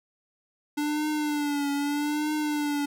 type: tone with vibrato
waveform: square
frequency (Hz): 293.7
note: D4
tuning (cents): 0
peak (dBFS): -26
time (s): 0.77-2.86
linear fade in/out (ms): 10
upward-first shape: triangle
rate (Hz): 0.8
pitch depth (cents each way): 68
effects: none